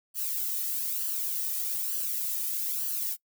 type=noise with flanger; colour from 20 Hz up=violet; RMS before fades=-31 dBFS; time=0.14-3.17 s; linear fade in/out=50 ms; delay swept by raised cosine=0.66 to 1.65 ms; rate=1.1 Hz; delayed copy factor=+0.6; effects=noise-tail reverb RT60 0.1 s tail -22 dB re dry